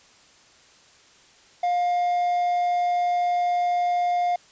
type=tone with quantisation; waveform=triangle; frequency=708 Hz; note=F5; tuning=23 cents sharp; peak=-18 dBFS; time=1.63-4.36 s; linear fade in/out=5 ms; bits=8; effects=white hiss -54 dBFS RMS until 4.51 s + resampled to 16000 Hz